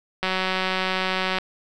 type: click train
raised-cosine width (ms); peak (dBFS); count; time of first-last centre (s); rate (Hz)
0.3; -8; 217; 0.23-1.385; 187
effects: none